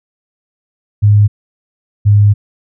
sine tone pair in turn, 103.83 / 103.05 Hz, G#2 / G#2, 0 / -13 cents, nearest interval unison, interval 13 cents, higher first, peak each -4 dBFS, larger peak neither, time 1.02-1.28 / 2.05-2.34 s, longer second, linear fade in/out 20 ms, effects none

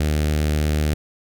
sawtooth tone with notch filter, 75.7 Hz, D#2, 47 cents flat, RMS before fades -20 dBFS, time 0-0.94 s, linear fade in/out 5 ms, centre 1000 Hz, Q 1.3, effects none

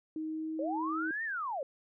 sine tone with pitch glide, 313.9 to 318.3 Hz, D#4 to D#4, +15 to +39 cents, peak -34 dBFS, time 0.16-1.11 s, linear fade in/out 2 ms, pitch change +24 cents, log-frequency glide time 0.26-0.64 s
sine linear two-way sweep, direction up then down, 505 to 1864.7 to 505 Hz, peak -33 dBFS, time 0.59-1.63 s, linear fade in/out 2 ms, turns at 1.24 s
effects none

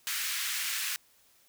pink high-pass noise, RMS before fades -33 dBFS, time 0.07-0.96 s, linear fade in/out 0 ms, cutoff 1600 Hz, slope 24 dB/octave, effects white hiss -64 dBFS RMS until 1.48 s

